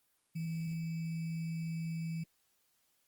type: tone with sample-and-hold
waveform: sine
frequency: 163.9 Hz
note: E3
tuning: 10 cents flat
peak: -35 dBFS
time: 0.35-2.24 s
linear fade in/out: 10 ms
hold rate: 2450 Hz
effects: white hiss -75 dBFS RMS until 3.07 s + Opus 32 kbps